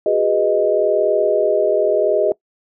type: chord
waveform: sine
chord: G# minor seventh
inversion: third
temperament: equal with one note detuned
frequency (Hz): 370 / 410.8 / 493.9 / 622.3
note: F#4 / G#4 / B4 / D#5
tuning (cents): 0 / -19 / 0 / 0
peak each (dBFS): -22 / -18 / -22 / -16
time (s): 0.06-2.32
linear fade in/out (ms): 2
effects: noise-tail reverb RT60 0.1 s tail -22 dB re dry